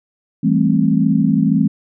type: chord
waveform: sine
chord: A minor seventh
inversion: second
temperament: just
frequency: 165 / 198 / 220 / 264 Hz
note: E3 / G3 / A3 / C4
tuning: +2 / +18 / 0 / +16 cents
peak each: -17 dBFS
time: 0.43-1.68 s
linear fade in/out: 10 ms
effects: none